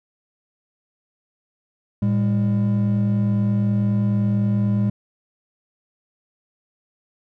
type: tone pair together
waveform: triangle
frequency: 112.22 / 201.7 Hz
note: A2 / G3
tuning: +35 / +50 cents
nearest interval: minor seventh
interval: 1015 cents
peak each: -17 dBFS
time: 2.02-4.9 s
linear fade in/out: 5 ms
effects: tanh soft clip ceiling -9 dBFS